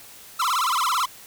45% pulse tone with vibrato, 1168 Hz, D6, 10 cents flat, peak -20 dBFS, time 0.39-1.06 s, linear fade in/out 10 ms, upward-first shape sine, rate 18 Hz, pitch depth 290 cents each way, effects white hiss -45 dBFS RMS until 1.26 s

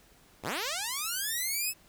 5% pulse linear sweep, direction up, 41.2 to 2637 Hz, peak -20 dBFS, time 0.42-1.74 s, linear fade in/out 50 ms, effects pink hiss -60 dBFS RMS until 1.88 s

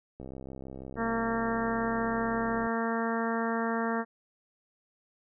click train, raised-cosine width 2 ms, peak -29 dBFS, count 164, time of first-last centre 0.2-2.666 s, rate 66.1 Hz
harmonic tone, 228.5 Hz, A#3, 34 cents flat, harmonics 1 / 2 / 3 / 4 / 5 / 6 / 7 / 8, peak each -31 / -34 / -36 / -37 / -38 / -39 / -39 / -40 dBFS, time 0.96-4.05 s, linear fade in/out 50 ms
effects none

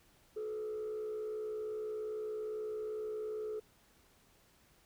sine tone with frequency modulation, 430 Hz, A4, 40 cents flat, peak -35 dBFS, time 0.36-3.6 s, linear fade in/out 10 ms, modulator 62.5 Hz, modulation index 0.39, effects tanh soft clip ceiling -35 dBFS + pink hiss -67 dBFS RMS until 4.85 s

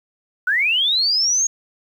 sine linear sweep, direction up, 1429 to 6645 Hz, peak -15 dBFS, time 0.47-1.47 s, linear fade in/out 5 ms, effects 8-bit

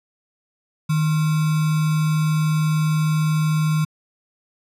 sine tone with sample-and-hold, 155.56 Hz, D#3, in tune, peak -16 dBFS, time 0.89-3.85 s, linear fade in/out 10 ms, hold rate 1225 Hz, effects resampled to 32000 Hz

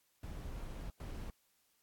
brown noise bursts at uneven times, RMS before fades -44 dBFS, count 2, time 0.23-0.9 / 1-1.3 s, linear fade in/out 2 ms, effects white hiss -75 dBFS RMS until 1.82 s + AAC 64 kbps

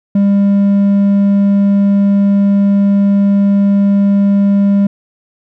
sine tone with hard clipping, 200 Hz, G3, 35 cents sharp, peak -8 dBFS, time 0.15-4.87 s, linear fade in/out 5 ms, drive 3 dB, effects none

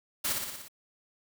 white noise with echo, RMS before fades -30 dBFS, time 0.24-0.33 s, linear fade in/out 10 ms, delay 59 ms, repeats 6, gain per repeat -3 dB, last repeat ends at 0.684 s, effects none

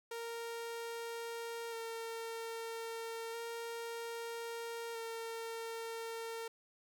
sawtooth tone with vibrato, 460 Hz, A#4, 23 cents flat, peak -37 dBFS, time 0.11-6.48 s, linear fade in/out 5 ms, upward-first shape square, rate 0.31 Hz, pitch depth 14 cents each way, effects none

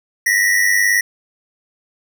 square tone pair together, 1864.7 / 1963.6 Hz, A#6 / B6, 0 / -10 cents, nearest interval minor second, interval 90 cents, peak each -16 dBFS, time 0.26-1.01 s, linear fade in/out 5 ms, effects none

